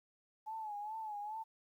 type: tone with vibrato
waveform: sine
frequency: 854 Hz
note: G#5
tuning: 48 cents sharp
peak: -40 dBFS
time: 0.46-1.44 s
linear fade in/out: 20 ms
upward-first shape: sine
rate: 2.4 Hz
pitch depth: 74 cents each way
effects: 12-bit